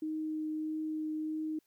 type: tone with vibrato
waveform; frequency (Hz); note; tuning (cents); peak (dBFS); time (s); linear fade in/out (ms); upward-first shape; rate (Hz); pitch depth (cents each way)
sine; 311.1; D#4; 0; -33; 0.02-1.59; 5; triangle; 1.6; 9
effects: white hiss -75 dBFS RMS until 1.66 s